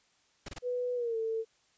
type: noise bursts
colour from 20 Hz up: pink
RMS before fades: -41 dBFS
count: 3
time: 0.46-0.586 s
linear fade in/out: 5 ms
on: 26 ms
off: 24 ms
type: tone with pitch glide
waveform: sine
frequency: 493.9 to 447.7 Hz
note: B4 to A4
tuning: 0 to +30 cents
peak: -30 dBFS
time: 0.62-1.45 s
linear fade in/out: 50 ms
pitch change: -170 cents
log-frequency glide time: 0.95-1.17 s
effects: white hiss -69 dBFS RMS until 1.77 s + resampled to 16000 Hz